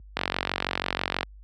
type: click train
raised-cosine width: 0.3 ms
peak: -8 dBFS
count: 50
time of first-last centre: 0.17-1.231 s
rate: 46.2 Hz
effects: added 50 Hz sine -32 dBFS peak until 1.43 s + high-pass 100 Hz 12 dB/octave